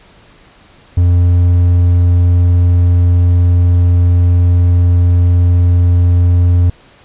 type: tone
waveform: triangle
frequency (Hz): 87.9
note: F2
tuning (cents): +12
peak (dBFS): -4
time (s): 0.97-6.7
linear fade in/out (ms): 5
effects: pink hiss -44 dBFS RMS until 7.04 s + resampled to 8000 Hz